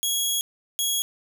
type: tone pair in turn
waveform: 15% pulse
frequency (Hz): 3322 / 3322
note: G#7 / G#7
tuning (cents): 0 / 0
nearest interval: unison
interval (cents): 0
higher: neither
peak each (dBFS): -15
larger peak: neither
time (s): 0.03-0.41 / 0.79-1.02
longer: first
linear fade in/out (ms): 0
effects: none